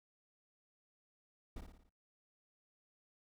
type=noise with echo; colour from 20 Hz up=brown; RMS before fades=-44 dBFS; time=1.56-1.61 s; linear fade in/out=5 ms; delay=57 ms; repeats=5; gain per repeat=-5 dB; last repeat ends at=1.895 s; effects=noise-tail reverb RT60 0.3 s tail -25 dB re dry